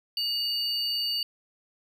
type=tone pair together; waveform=triangle; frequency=2874 / 4562 Hz; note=F7 / C#8; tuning=+49 / +49 cents; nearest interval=minor sixth; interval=800 cents; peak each=-31 / -26 dBFS; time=0.17-1.23 s; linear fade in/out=2 ms; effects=none